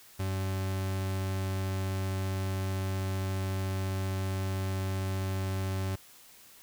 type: tone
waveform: 40% pulse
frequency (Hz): 95.5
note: G2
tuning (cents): -45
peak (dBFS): -29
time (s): 0.19-5.96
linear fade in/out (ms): 10
effects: white hiss -55 dBFS RMS until 6.62 s